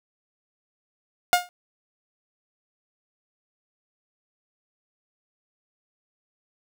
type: tone with exponential decay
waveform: sawtooth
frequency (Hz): 713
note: F5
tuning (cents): +36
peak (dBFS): -8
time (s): 1.33-1.49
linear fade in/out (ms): 0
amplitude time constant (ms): 34
effects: none